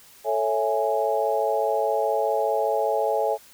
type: chord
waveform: sine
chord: A major seventh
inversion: none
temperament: equal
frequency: 440 / 554.4 / 659.3 / 830.6 Hz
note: A4 / C#5 / E5 / G#5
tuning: 0 / 0 / 0 / 0 cents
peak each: -26 dBFS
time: 0.24-3.38 s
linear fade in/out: 50 ms
effects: white hiss -51 dBFS RMS until 3.53 s